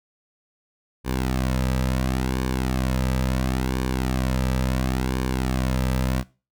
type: tone with flanger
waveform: sawtooth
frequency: 64.3 Hz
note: C2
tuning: 30 cents flat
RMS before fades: -24 dBFS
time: 1.04-6.24 s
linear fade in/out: 50 ms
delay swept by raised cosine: 1.5 to 2.8 ms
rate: 0.72 Hz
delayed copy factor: -0.6
effects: noise-tail reverb RT60 0.3 s tail -18 dB re dry